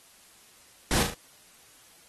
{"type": "noise with echo", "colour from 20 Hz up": "pink", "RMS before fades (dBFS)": -26, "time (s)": [0.91, 1.03], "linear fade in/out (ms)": 2, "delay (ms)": 36, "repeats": 3, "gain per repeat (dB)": -5, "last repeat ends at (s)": 1.138, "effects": ["white hiss -56 dBFS RMS until 2.08 s", "AAC 32 kbps"]}